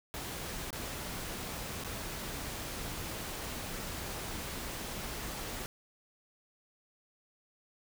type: noise with dropouts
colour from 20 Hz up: pink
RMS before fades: -40 dBFS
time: 0.14-5.66 s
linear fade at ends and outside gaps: 0 ms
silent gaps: 0.705-0.729 / 1.838-1.846 s
effects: none